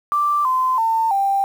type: tone with pitch steps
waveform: sine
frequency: 1174.7 / 1028.6 / 900.6 / 788.6 Hz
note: D6 / C6 / A5 / G5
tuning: 0 / -30 / +40 / +10 cents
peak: -15 dBFS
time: 0.12-1.44 s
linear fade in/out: 0 ms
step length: 330 ms
effects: 7-bit